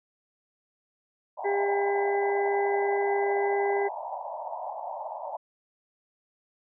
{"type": "band-pass noise", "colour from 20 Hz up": "white", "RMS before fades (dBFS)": -36, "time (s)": [1.37, 5.37], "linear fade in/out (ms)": 10, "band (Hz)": [580, 970], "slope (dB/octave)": 96}
{"type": "harmonic tone", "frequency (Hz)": 401.4, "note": "G4", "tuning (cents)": 41, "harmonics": [1, 2, 4, 5], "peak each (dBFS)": [-25, -29, -42, -35], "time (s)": [1.44, 3.89], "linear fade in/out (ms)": 20}
{"effects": []}